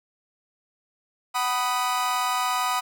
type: chord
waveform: 40% pulse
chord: B major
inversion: second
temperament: equal with one note detuned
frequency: 750.3 / 987.8 / 1244.5 Hz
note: F#5 / B5 / D#6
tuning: +24 / 0 / 0 cents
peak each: -28 / -26 / -26 dBFS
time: 1.34-2.81 s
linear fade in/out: 20 ms
effects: none